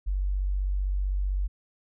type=tone; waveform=sine; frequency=47.81 Hz; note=G1; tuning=43 cents flat; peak=-24 dBFS; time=0.06-1.48 s; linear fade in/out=20 ms; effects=none